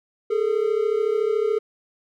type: tone pair together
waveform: triangle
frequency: 415.3 / 449.1 Hz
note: G#4 / A4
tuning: 0 / +35 cents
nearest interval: minor second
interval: 135 cents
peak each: -20 dBFS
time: 0.3-1.59 s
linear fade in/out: 10 ms
effects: none